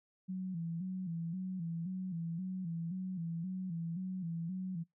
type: tone with vibrato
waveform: sine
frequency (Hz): 176.1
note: F3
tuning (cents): +15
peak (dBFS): -36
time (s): 0.28-4.84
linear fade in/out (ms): 20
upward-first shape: square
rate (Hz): 1.9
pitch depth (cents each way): 96
effects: noise-tail reverb RT60 0.2 s tail -24 dB re dry